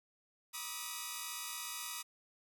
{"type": "tone cluster", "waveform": "5% pulse", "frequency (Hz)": [969, 1140, 1221, 1278], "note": ["B5", "C#6", "D#6", "D#6"], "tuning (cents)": [-33, 48, -33, 46], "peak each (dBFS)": [-34, -38, -34, -34], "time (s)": [0.53, 2.03], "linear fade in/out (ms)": 20, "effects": []}